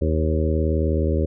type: harmonic tone with a mistuned harmonic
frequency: 79.2 Hz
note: D#2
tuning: 31 cents sharp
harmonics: 1 / 2 / 3 / 4 / 5 / 6 / 7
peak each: -20 / -28 / -28 / -28 / -27 / -31 / -29 dBFS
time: 0.01-1.26 s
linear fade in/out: 10 ms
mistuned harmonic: 7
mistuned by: -24 cents
effects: none